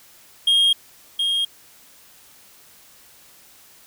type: tone with echo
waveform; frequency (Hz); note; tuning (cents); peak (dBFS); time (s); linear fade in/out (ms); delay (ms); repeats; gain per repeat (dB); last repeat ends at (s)
triangle; 3243; G#7; -42; -12; 0.47-0.73; 5; 720; 1; -5; 1.45
effects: white hiss -50 dBFS RMS until 3.86 s